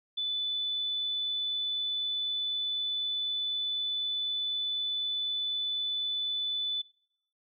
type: tone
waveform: sine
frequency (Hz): 3492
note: A7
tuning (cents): -14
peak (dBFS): -29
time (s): 0.17-6.82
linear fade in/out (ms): 10
effects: noise-tail reverb RT60 0.7 s tail -22 dB re dry